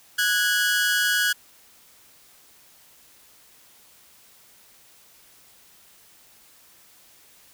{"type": "tone pair together", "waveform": "sawtooth", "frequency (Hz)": [1471, 1651.1], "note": ["F#6", "G#6"], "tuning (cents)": [-11, -11], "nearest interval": "major second", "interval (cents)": 200, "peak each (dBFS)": [-19, -19], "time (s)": [0.18, 1.33], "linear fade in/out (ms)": 10, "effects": ["white hiss -54 dBFS RMS until 7.53 s"]}